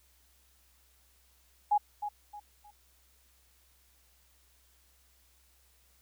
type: tone with echo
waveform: sine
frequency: 830 Hz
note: G#5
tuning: 1 cent flat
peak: -22 dBFS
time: 1.71-1.78 s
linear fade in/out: 10 ms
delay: 310 ms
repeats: 3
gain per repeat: -10 dB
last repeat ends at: 2.71 s
effects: added 63 Hz sine -67 dBFS peak until 6.01 s + white hiss -67 dBFS RMS until 6.01 s